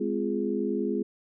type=harmonic tone with a mistuned harmonic; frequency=69.3 Hz; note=C#2; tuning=in tune; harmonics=3 / 4 / 5 / 6; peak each=-31 / -31 / -31 / -31 dBFS; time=0-1.03 s; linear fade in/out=10 ms; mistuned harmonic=4; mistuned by=-130 cents; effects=none